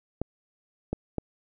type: clicks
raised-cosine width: 2 ms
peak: -15 dBFS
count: 3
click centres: 0.216 / 0.93 / 1.183 s
effects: none